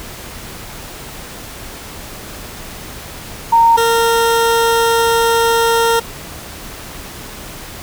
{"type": "tone pair in turn", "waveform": ["sine", "20% pulse"], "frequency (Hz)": [922, 461], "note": ["A#5", "A#4"], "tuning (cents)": [-19, -19], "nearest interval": "octave", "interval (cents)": 1200, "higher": "first", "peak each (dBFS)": -6, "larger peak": "neither", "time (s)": [[3.52, 3.77], [3.77, 6]], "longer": "second", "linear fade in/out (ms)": 10, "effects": ["pink hiss -31 dBFS RMS until 7.82 s"]}